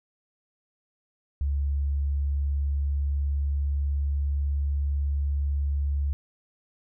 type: tone with pitch glide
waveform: sine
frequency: 70.5 to 70.95 Hz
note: C#2 to C#2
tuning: +30 to +41 cents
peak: -23 dBFS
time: 1.41-6.13 s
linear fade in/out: 0 ms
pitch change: +11 cents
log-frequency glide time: 1.61-4.69 s
effects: none